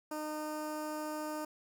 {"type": "tone with notch filter", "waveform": "15% pulse", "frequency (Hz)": 305.6, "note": "D#4", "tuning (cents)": -31, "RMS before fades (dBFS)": -39, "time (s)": [0.11, 1.45], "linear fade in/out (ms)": 5, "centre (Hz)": 3300, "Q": 1, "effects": []}